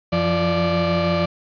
35% pulse tone cluster, 89.3 / 172.3 / 588 Hz, F2 / F3 / D5, +39 / -23 / +2 cents, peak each -26 / -19 / -19 dBFS, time 0.12-1.26 s, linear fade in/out 10 ms, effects resampled to 11025 Hz + 8-bit

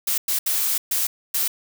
blue noise bursts at uneven times, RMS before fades -22 dBFS, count 5, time 0.07-0.18 / 0.28-0.39 / 0.46-0.78 / 0.91-1.07 / 1.34-1.48 s, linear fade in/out 5 ms, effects none

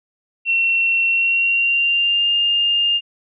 sine tone with pitch glide, 2718 to 2814 Hz, F7 to F7, -48 to +12 cents, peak -14 dBFS, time 0.45-3.01 s, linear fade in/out 50 ms, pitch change +60 cents, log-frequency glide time 1.08-2.31 s, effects none

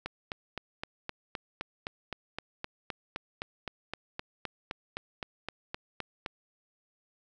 click train, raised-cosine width 0.3 ms, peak -19 dBFS, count 25, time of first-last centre 0.06-6.262 s, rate 3.87 Hz, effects none

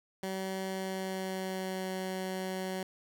15% pulse tone with pitch glide, 190.4 to 187.56 Hz, F#3 to F#3, +50 to +24 cents, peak -28 dBFS, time 0.23-2.83 s, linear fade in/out 2 ms, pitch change -26 cents, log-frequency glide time 0.65-1.92 s, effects none

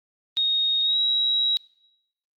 sine tone with pitch glide, 3729 to 3858 Hz, A#7 to B7, 0 to -41 cents, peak -19 dBFS, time 0.37-1.57 s, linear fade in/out 0 ms, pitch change +59 cents, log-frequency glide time 0.83-0.97 s, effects noise-tail reverb RT60 0.8 s tail -22 dB re dry + Opus 32 kbps

